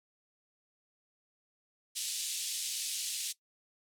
white band-pass noise, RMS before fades -37 dBFS, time 1.95-3.33 s, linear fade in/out 20 ms, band 2900 to 10000 Hz, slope 24 dB/octave, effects noise-tail reverb RT60 0.1 s tail -18 dB re dry

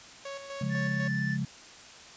sawtooth tone with tremolo, 554.4 Hz, C#5, in tune, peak -33 dBFS, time 0.25-1.08 s, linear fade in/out 5 ms, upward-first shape square, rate 4 Hz, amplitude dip 50%
sine chord, Db major, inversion none, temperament equal, 138.59 / 174.61 / 207.7 Hz, Db3 / F3 / Ab3, 0 / 0 / 0 cents, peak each -31 / -34 / -33 dBFS, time 0.61-1.45 s, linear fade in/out 5 ms
triangle tone, 1760 Hz, A6, in tune, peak -31 dBFS, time 0.69-1.38 s, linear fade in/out 50 ms
effects white hiss -49 dBFS RMS until 2.16 s + resampled to 16000 Hz

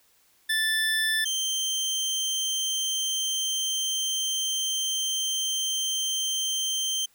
25% pulse tone pair in turn, 1760 / 3136 Hz, A6 / G7, 0 / 0 cents, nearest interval minor seventh, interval 1000 cents, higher second, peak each -19 / -22 dBFS, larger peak first, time 0.49-1.25 / 1.25-7.06 s, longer second, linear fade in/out 10 ms, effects white hiss -63 dBFS RMS until 7.14 s

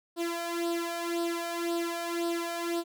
sawtooth tone with flanger, 340 Hz, F4, 46 cents flat, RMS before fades -32 dBFS, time 0.16-2.84 s, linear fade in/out 50 ms, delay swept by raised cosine 0.22 to 1.32 ms, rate 1.9 Hz, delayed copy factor +0.75, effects none

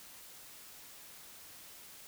silence, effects white hiss -53 dBFS RMS until 2.07 s

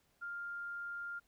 sine tone, 1400 Hz, F6, 4 cents sharp, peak -40 dBFS, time 0.21-1.2 s, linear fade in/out 20 ms, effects pink hiss -74 dBFS RMS until 1.27 s

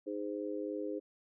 harmonic tone, 103.1 Hz, G#2, 12 cents flat, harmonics 3 / 4 / 5, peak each -39 / -40 / -41 dBFS, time 0.06-1 s, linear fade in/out 20 ms, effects none

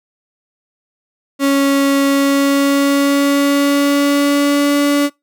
35% pulse tone with pitch glide, 277.3 to 286.9 Hz, C#4 to D4, +1 to -40 cents, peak -9 dBFS, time 1.39-5.1 s, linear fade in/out 50 ms, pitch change +59 cents, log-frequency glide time 2.05-4.76 s, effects noise-tail reverb RT60 0.2 s tail -24 dB re dry

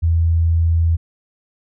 sine tone, 82.9 Hz, E2, 10 cents sharp, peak -12 dBFS, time 0.02-0.97 s, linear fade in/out 20 ms, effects none

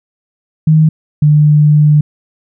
sine tone pair in turn, 156.6 / 149.76 Hz, D#3 / D3, +11 / +34 cents, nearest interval minor second, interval 77 cents, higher first, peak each -4 / -4 dBFS, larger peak neither, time 0.67-0.89 / 1.22-2.01 s, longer second, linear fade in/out 5 ms, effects none

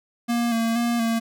square tone with vibrato, 232.3 Hz, A#3, 6 cents flat, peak -21 dBFS, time 0.28-1.2 s, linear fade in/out 20 ms, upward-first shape square, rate 2.1 Hz, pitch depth 30 cents each way, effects none

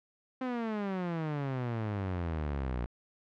sawtooth exponential sweep, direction down, 261.6 to 58.2 Hz, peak -28 dBFS, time 0.41-2.86 s, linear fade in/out 5 ms, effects low-pass 2000 Hz 12 dB/octave

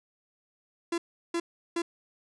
45% pulse tone bursts, 339.8 Hz, F4, 47 cents flat, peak -27 dBFS, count 3, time 0.92-1.82 s, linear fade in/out 5 ms, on 60 ms, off 360 ms, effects resampled to 22050 Hz + 10-bit

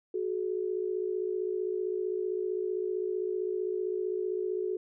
sine tone pair together, 370 / 425.5 Hz, F#4 / G#4, 0 / +42 cents, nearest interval major second, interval 242 cents, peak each -31 / -33 dBFS, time 0.14-4.77 s, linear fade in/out 5 ms, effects none

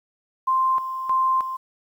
sine tone with tremolo, 1046.5 Hz, C6, in tune, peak -17 dBFS, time 0.47-1.57 s, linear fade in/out 10 ms, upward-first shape square, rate 1.6 Hz, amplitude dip 65%, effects 9-bit

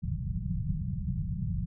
white low-pass noise, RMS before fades -32 dBFS, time 0.02-1.66 s, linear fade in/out 20 ms, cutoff 190 Hz, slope 96 dB/octave, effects none

